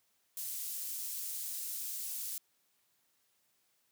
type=high-pass noise; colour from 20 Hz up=pink; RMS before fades=-40 dBFS; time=0.37-2.38 s; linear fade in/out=2 ms; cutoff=9000 Hz; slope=12 dB/octave; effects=white hiss -75 dBFS RMS until 3.91 s + high-pass 80 Hz 12 dB/octave